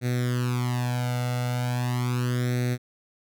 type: tone with flanger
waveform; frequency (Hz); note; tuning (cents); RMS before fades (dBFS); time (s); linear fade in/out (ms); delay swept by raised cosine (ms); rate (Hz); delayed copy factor
sawtooth; 123.47; B2; 0; -26; 0.01-2.78; 50; 0.49 to 1.45; 0.38; +0.85
effects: none